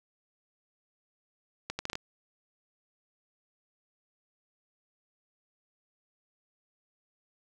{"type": "accelerating click train", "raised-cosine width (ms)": 0.2, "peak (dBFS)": -16, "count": 6, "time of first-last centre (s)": [1.7, 1.954], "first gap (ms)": 90, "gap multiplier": 0.71, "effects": []}